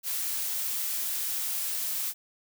blue noise, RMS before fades -31 dBFS, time 0.03-2.14 s, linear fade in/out 50 ms, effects none

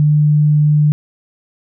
sine tone, 149.7 Hz, D3, 33 cents sharp, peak -8 dBFS, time 0-0.92 s, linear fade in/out 0 ms, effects none

